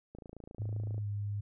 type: click train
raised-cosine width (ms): 2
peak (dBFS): -34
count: 24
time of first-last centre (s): 0.15-0.98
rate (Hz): 27.7
type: tone with pitch glide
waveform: sine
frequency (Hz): 105.6 to 102.48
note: G#2 to G#2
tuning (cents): +29 to -23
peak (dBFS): -33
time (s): 0.59-1.41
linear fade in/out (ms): 10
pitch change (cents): -52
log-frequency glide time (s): 0.98-1.07
effects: none